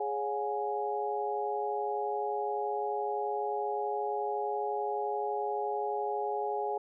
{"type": "harmonic tone with a mistuned harmonic", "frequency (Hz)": 138.59, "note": "C#3", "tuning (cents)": 0, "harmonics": [3, 4, 5, 6], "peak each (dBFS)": [-34, -40, -37, -34], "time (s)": [0, 6.78], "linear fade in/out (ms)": 5, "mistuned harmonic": 5, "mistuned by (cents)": 66, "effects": []}